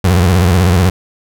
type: tone with vibrato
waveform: 30% pulse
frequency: 89.6 Hz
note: F2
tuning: 45 cents sharp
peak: -5 dBFS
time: 0.04-0.9 s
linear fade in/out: 5 ms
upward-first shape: sine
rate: 16 Hz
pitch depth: 130 cents each way
effects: none